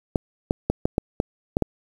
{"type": "clicks", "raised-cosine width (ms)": 2, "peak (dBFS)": -6, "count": 8, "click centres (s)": [0.158, 0.509, 0.7, 0.855, 0.981, 1.201, 1.569, 1.623], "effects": ["7-bit"]}